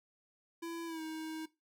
square tone with pitch glide, 334.6 to 316.7 Hz, E4 to D#4, +26 to +31 cents, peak -40 dBFS, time 0.62-1.46 s, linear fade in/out 10 ms, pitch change -95 cents, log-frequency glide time 0.86-1.02 s, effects noise-tail reverb RT60 0.2 s tail -17 dB re dry

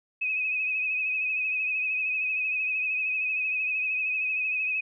sine tone with vibrato, 2537 Hz, D#7, 33 cents sharp, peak -25 dBFS, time 0.21-4.81 s, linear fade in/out 10 ms, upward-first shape triangle, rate 13 Hz, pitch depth 52 cents each way, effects none

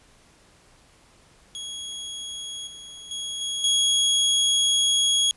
sawtooth tone with level steps, 3322 Hz, G#7, in tune, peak -29 / -36 / -26 / -23 / -15 dBFS, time 1.55-5.31 s, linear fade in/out 0 ms, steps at 2.67 / 3.11 / 3.41 / 3.64 s, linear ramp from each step 2 ms, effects pink hiss -56 dBFS RMS until 5.36 s + resampled to 24000 Hz

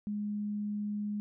sine tone, 207.7 Hz, G#3, in tune, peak -32 dBFS, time 0.07-1.2 s, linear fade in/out 0 ms, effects none

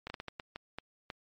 slowing click train, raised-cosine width 0.3 ms, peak -23 dBFS, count 9, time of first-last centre 0.07-1.102 s, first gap 30 ms, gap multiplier 1.4, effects MP3 48 kbps

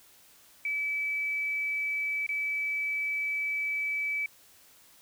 sine tone with dropouts, 2300 Hz, D7, 37 cents flat, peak -28 dBFS, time 0.65-4.26 s, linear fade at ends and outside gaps 2 ms, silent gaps 2.265-2.29 s, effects white hiss -58 dBFS RMS until 5.01 s

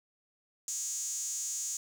sawtooth tone with high-pass filter, 320 Hz, D#4, 49 cents sharp, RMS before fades -36 dBFS, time 0.68-1.77 s, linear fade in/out 2 ms, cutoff 6800 Hz, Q 9.2, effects none

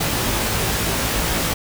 pink noise with comb filter, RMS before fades -21 dBFS, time 0-1.54 s, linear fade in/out 10 ms, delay 18 ms, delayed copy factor +0.9, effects none

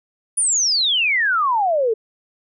sine exponential sweep, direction down, 9956 to 425.9 Hz, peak -15 dBFS, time 0.37-1.94 s, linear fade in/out 10 ms, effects none

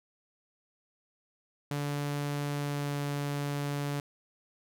sawtooth tone with pitch glide, 144.5 to 143.58 Hz, D3 to D3, -28 to -39 cents, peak -27 dBFS, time 1.71-4 s, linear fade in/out 2 ms, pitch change -11 cents, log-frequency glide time 2.55-2.96 s, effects none

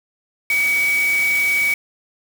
sine tone in noise, 2266 Hz, C#7, 37 cents sharp, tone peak -15 dBFS, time 0.5-1.74 s, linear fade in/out 2 ms, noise white, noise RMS -29 dBFS, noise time 0.5-1.74 s, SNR +11 dB, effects none

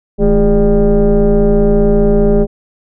sine tone with frequency modulation, 216.6 Hz, A3, 27 cents flat, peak -5 dBFS, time 0.18-2.47 s, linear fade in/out 50 ms, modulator 189 Hz, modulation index 1.6, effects tanh soft clip ceiling -3 dBFS

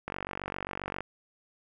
click train, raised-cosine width 0.5 ms, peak -19 dBFS, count 45, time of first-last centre 0.08-1.006 s, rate 47.5 Hz, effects none

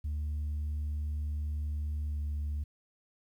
sine tone with pitch glide, 74.8 to 73.77 Hz, D2 to D2, +32 to +8 cents, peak -29 dBFS, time 0.04-2.64 s, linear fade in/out 10 ms, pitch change -24 cents, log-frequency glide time 2.09-2.18 s, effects tanh soft clip ceiling -30 dBFS + 11-bit

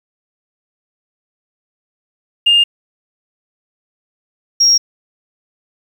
sine tone pair in turn, 2818 / 5594 Hz, F7 / F8, +15 / +2 cents, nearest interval octave, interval 1187 cents, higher second, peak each -6 dBFS, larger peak neither, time 2.46-2.64 / 4.6-4.78 s, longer neither, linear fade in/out 10 ms, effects tanh soft clip ceiling -3 dBFS + 7-bit

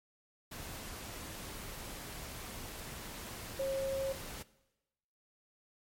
sine tone in noise, 540 Hz, C#5, 45 cents flat, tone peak -31 dBFS, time 3.59-4.13 s, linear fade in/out 10 ms, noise pink, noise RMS -45 dBFS, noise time 0.51-4.43 s, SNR +11 dB, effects noise-tail reverb RT60 1.0 s tail -19 dB re dry + MP3 64 kbps

